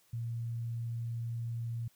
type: tone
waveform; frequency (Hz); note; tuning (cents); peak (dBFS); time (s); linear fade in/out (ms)
sine; 116.54; A#2; 0; -34; 0.13-1.88; 5
effects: white hiss -68 dBFS RMS until 1.95 s